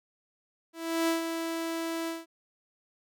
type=tone with ADSR envelope; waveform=sawtooth; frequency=329.6 Hz; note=E4; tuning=in tune; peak=-20 dBFS; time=0.73-2.26 s; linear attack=350 ms; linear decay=130 ms; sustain=-7 dB; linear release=180 ms; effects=none